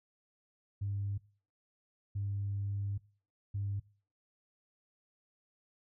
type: tone bursts at uneven times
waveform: sine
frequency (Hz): 100.2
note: G2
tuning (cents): +38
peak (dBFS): -32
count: 3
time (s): 0.81-1.18 / 2.15-2.98 / 3.54-3.8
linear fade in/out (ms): 10
effects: noise-tail reverb RT60 0.4 s tail -21 dB re dry + tanh soft clip ceiling -28 dBFS